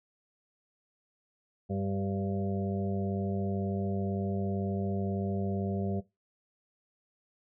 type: harmonic tone with a mistuned harmonic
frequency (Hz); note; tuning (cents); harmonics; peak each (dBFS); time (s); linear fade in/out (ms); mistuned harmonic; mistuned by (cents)
98; G2; 0; 1 / 2 / 4 / 5 / 6 / 7; -34 / -33 / -38 / -43 / -43 / -43; 1.69-6.01; 20; 5; +17
effects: noise-tail reverb RT60 0.2 s tail -17 dB re dry